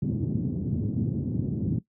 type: band-pass noise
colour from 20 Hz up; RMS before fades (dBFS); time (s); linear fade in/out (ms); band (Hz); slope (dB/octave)
pink; -28; 0.02-1.79; 5; 100 to 280; 24
effects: noise-tail reverb RT60 0.1 s tail -17 dB re dry